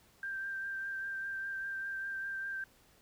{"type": "tone with vibrato", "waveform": "sine", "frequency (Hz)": 1577, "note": "G6", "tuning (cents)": 10, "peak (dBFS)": -36, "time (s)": [0.23, 2.64], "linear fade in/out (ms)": 2, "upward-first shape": "triangle", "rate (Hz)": 5, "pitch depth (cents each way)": 21, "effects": ["pink hiss -65 dBFS RMS until 3.01 s"]}